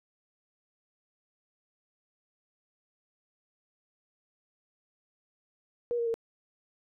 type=tone with pitch steps; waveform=sine; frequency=478.4 / 468 / 457.9 Hz; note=A#4 / A#4 / A#4; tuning=+45 / +7 / -31 cents; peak=-27 dBFS; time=5.91-6.141 s; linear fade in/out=0 ms; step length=77 ms; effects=none